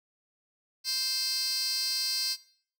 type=tone with high-pass filter; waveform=15% pulse; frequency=523.3 Hz; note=C5; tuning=in tune; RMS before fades=-30 dBFS; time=0.84-2.37 s; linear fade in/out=50 ms; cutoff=4300 Hz; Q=5.1; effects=noise-tail reverb RT60 0.5 s tail -18 dB re dry